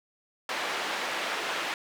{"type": "band-pass noise", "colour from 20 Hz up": "white", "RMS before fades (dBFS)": -32, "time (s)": [0.49, 1.74], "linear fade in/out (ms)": 2, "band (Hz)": [380, 2500], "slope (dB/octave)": 12, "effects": []}